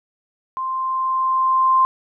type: tone with level ramp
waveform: sine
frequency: 1046.5 Hz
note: C6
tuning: in tune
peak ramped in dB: -22 to -11 dBFS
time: 0.57-1.85 s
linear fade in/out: 0 ms
effects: none